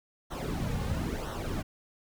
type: noise with flanger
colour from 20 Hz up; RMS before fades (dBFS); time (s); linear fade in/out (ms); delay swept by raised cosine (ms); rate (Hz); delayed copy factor
brown; -33; 0.3-1.63; 20; 0.41 to 3.11; 1; -0.7
effects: none